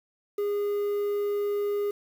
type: tone with quantisation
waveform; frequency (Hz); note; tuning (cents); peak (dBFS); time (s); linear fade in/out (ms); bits
triangle; 409.4; G#4; -25; -23; 0.38-1.91; 5; 8
effects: none